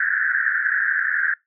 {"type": "band-pass noise", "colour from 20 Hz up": "pink", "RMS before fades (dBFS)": -21, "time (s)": [0, 1.34], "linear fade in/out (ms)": 5, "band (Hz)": [1500, 1800], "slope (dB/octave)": 96, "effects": ["noise-tail reverb RT60 0.2 s tail -24 dB re dry"]}